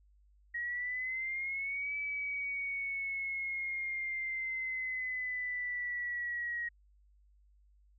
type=exponential two-way sweep; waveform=sine; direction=up then down; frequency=1891 to 2301 to 1891 Hz; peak=-34 dBFS; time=0.54-6.69 s; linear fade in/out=10 ms; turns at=1.96 s; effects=added 50 Hz sine -62 dBFS peak until 7.98 s

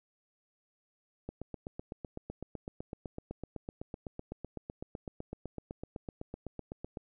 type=click train; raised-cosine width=2 ms; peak=-26 dBFS; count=46; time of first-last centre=1.29-6.972 s; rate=7.92 Hz; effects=none

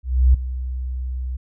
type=tone with ADSR envelope; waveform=sine; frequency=63.4 Hz; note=B1; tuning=46 cents sharp; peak=-8 dBFS; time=0.03-1.37 s; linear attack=310 ms; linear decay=8 ms; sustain=-15 dB; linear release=11 ms; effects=none

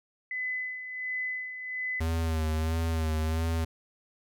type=tone with tremolo; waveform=sine; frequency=2013 Hz; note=B6; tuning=33 cents sharp; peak=-29 dBFS; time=0.31-2 s; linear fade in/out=2 ms; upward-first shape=sine; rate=1.4 Hz; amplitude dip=60%
type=tone with vibrato; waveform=square; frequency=80.3 Hz; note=E2; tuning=45 cents flat; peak=-27 dBFS; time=2-3.65 s; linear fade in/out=10 ms; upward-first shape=sine; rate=1.5 Hz; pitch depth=43 cents each way
effects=none

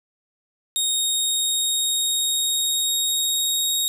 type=tone with pitch glide; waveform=20% pulse; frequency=3729 to 3759 Hz; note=A#7 to A#7; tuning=0 to +14 cents; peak=-14 dBFS; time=0.76-3.88 s; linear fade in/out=0 ms; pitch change=+14 cents; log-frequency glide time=1.04-3.77 s; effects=none

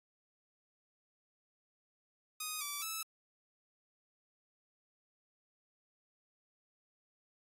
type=tone with pitch steps; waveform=5% pulse; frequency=1245 / 1159 / 1308 Hz; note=D#6 / D6 / E6; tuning=+1 / -23 / -14 cents; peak=-27 dBFS; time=2.4-3.03 s; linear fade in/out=5 ms; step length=210 ms; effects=AAC 48 kbps

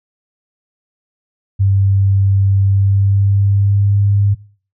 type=tone with pitch glide; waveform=sine; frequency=98 to 100.87 Hz; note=G2 to G2; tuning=0 to +50 cents; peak=-9 dBFS; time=1.59-4.35 s; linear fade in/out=20 ms; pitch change=+50 cents; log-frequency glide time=2.62-3.99 s; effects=noise-tail reverb RT60 0.4 s tail -19 dB re dry

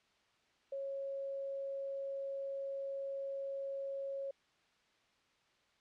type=tone; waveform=sine; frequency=549 Hz; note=C#5; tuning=17 cents flat; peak=-38 dBFS; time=0.72-4.31 s; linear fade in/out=5 ms; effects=white hiss -72 dBFS RMS until 5.8 s + low-pass 4000 Hz 12 dB/octave

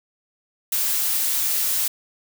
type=noise; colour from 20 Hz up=blue; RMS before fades=-22 dBFS; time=0.72-1.88 s; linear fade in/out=5 ms; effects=none

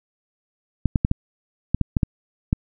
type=clicks; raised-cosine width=5 ms; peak=-5 dBFS; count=9; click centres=0.857 / 0.958 / 1.049 / 1.114 / 1.746 / 1.813 / 1.968 / 2.032 / 2.529 s; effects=none

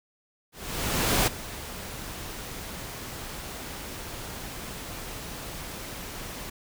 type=noise with ADSR envelope; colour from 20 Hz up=pink; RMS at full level=-22 dBFS; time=0.52-6.5 s; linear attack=750 ms; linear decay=14 ms; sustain=-16 dB; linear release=6 ms; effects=none

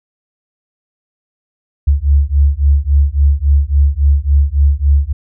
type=beating tone pair; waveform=sine; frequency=69.3 / 72.9 Hz; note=C#2 / D2; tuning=0 / -12 cents; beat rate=3.6 Hz; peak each=-11 dBFS; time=1.87-5.13 s; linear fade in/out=10 ms; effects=none

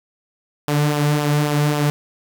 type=tone with flanger; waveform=sawtooth; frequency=147.7 Hz; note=D3; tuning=10 cents sharp; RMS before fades=-18 dBFS; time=0.68-1.9 s; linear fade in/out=0 ms; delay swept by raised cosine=0.46 to 3.16 ms; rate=3.7 Hz; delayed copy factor=-0.5; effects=7-bit

